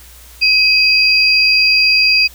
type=tone pair together; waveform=sine; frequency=2534 / 4784 Hz; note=D#7 / D8; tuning=+31 / +31 cents; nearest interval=major seventh; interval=1100 cents; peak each=-11 dBFS; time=0.41-2.28 s; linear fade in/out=20 ms; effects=added 60 Hz sine -40 dBFS peak until 2.34 s + white hiss -41 dBFS RMS until 2.34 s